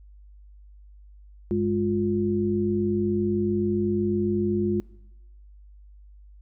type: tone cluster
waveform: sine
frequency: 98.1 / 205.7 / 352 Hz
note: G2 / G#3 / F4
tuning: +2 / -16 / +14 cents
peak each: -31 / -25 / -24 dBFS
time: 1.51-4.8 s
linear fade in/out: 0 ms
effects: noise-tail reverb RT60 0.9 s tail -23 dB re dry + added 50 Hz sine -46 dBFS peak until 6.41 s